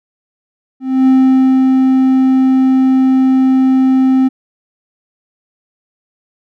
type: tone with ADSR envelope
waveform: triangle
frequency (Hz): 261.9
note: C4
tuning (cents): +2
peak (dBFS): -3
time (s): 0.8-4.29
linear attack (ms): 270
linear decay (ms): 540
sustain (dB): -2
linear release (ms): 19
effects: none